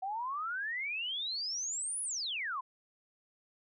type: exponential two-way sweep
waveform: sine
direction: up then down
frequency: 741 to 10450 to 980 Hz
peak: -34 dBFS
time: 0.02-2.61 s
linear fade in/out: 10 ms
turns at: 2.02 s
effects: none